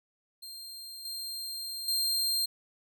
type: tone with level steps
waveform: sawtooth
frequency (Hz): 4186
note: C8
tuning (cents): 0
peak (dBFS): -39 / -33 / -24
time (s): 0.42-2.46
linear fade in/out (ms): 10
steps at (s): 1.05 / 1.88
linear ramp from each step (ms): 2
effects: none

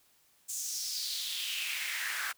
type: noise with high-pass filter sweep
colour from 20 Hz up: pink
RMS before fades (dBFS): -36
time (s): 0.48-2.33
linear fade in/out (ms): 20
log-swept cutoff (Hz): 7300 to 1400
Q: 3.7
effects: white hiss -67 dBFS RMS until 2.37 s

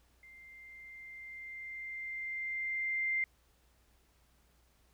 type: tone with level ramp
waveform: sine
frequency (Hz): 2093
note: C7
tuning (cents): 0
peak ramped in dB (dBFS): -53 to -29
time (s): 0.23-3.24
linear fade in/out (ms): 2
effects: added 60 Hz sine -68 dBFS peak until 4.93 s + pink hiss -71 dBFS RMS until 4.93 s

